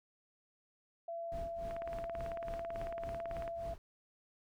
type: tone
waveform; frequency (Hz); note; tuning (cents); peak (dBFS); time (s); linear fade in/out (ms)
sine; 674; E5; +38; -39; 1.08-3.74; 5
type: noise with tremolo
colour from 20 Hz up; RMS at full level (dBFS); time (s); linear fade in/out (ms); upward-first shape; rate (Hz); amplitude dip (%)
brown; -45; 1.32-3.78; 0; sine; 3.5; 90
type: click train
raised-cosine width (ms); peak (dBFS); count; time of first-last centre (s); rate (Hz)
0.5; -31; 33; 1.71-3.478; 18.1
effects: none